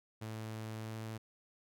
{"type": "tone with pitch glide", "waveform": "sawtooth", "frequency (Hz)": [110, 110.83], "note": ["A2", "A2"], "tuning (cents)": [0, 13], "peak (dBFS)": -37, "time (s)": [0.21, 1.18], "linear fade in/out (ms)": 10, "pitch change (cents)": 13, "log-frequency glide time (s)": [0.8, 0.95], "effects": []}